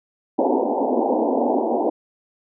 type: band-pass noise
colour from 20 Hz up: pink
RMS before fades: -20 dBFS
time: 0.38-1.9 s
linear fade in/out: 10 ms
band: 230 to 920 Hz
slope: 96 dB/octave
effects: none

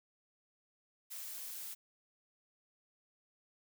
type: noise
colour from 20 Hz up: blue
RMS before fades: -45 dBFS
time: 1.1-1.75 s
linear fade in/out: 20 ms
effects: none

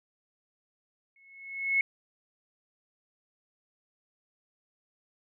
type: tone with exponential growth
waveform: sine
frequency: 2188 Hz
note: C#7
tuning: 23 cents flat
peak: -20 dBFS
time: 1.16-1.81 s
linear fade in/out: 2 ms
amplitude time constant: 140 ms
effects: none

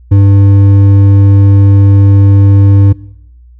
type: tone with hard clipping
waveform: sine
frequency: 99.2 Hz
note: G2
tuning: 21 cents sharp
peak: -3 dBFS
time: 0.11-2.93 s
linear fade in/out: 10 ms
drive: 7 dB
effects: noise-tail reverb RT60 0.8 s tail -22 dB re dry + added 60 Hz sine -34 dBFS peak until 3.59 s

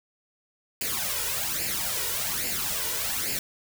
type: noise with flanger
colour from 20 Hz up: white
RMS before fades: -29 dBFS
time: 0.81-3.39 s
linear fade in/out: 2 ms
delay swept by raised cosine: 0.41 to 2.11 ms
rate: 1.2 Hz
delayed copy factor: +0.7
effects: none

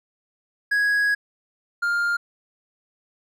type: tone pair in turn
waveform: triangle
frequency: 1661.2 / 1403.8 Hz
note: G#6 / F6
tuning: 0 / +9 cents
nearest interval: minor third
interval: 291 cents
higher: first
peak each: -16 / -18 dBFS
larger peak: first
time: 0.71-1.15 / 1.82-2.17 s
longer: first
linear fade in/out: 10 ms
effects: none

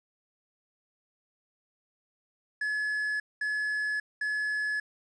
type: tone bursts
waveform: triangle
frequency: 1706 Hz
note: G#6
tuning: 46 cents sharp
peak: -26 dBFS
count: 3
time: 2.61-4.8 s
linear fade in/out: 5 ms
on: 590 ms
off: 210 ms
effects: resampled to 22050 Hz + 10-bit

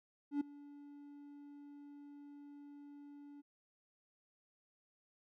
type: tone with ADSR envelope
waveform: triangle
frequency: 287.6 Hz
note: D4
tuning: 36 cents flat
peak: -29 dBFS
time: 0.31-3.42 s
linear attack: 97 ms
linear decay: 8 ms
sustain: -21 dB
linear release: 21 ms
effects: none

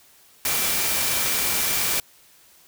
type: tone in noise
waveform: sine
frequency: 2340 Hz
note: D7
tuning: 7 cents flat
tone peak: -34 dBFS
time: 0.45-2 s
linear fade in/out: 2 ms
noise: white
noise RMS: -23 dBFS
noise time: 0.45-2 s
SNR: -14 dB
effects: white hiss -54 dBFS RMS until 2.67 s

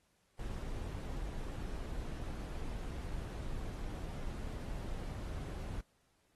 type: noise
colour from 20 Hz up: brown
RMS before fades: -41 dBFS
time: 0.39-5.81 s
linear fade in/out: 5 ms
effects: pink hiss -75 dBFS RMS until 6.35 s + AAC 32 kbps

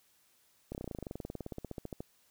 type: slowing click train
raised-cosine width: 2 ms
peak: -26 dBFS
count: 27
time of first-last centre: 0.72-2.005 s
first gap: 29 ms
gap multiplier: 1.04
effects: white hiss -69 dBFS RMS until 2.3 s

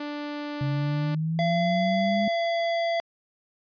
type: tone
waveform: sawtooth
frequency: 293.7 Hz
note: D4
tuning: in tune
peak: -27 dBFS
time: 0-1.15 s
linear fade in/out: 5 ms
type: exponential sweep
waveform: sine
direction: up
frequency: 135.6 to 207.2 Hz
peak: -24 dBFS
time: 0.61-2.28 s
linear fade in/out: 2 ms
type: tone with pitch glide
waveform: square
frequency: 680 to 674.9 Hz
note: F5 to E5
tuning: -46 to +41 cents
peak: -24 dBFS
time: 1.39-3 s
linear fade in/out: 0 ms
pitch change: -13 cents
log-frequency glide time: 1.74-2.85 s
effects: resampled to 11025 Hz

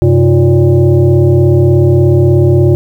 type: tone with frequency modulation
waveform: sine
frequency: 130.81 Hz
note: C3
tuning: in tune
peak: -4 dBFS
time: 0.02-2.75 s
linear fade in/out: 0 ms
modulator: 225 Hz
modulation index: 1.3
effects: 7-bit

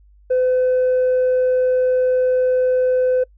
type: tone with tanh clipping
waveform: triangle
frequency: 508 Hz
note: B4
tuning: 49 cents sharp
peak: -14 dBFS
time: 0.3-3.24 s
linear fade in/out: 10 ms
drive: 6 dB
effects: noise-tail reverb RT60 0.1 s tail -25 dB re dry + added 50 Hz sine -47 dBFS peak until 3.37 s

